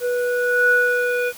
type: tone with low-pass filter sweep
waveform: square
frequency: 489.9 Hz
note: B4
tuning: 14 cents flat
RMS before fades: -19 dBFS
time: 0-1.33 s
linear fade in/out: 50 ms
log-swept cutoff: 1000 to 2100 Hz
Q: 7.4
effects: white hiss -40 dBFS RMS until 1.37 s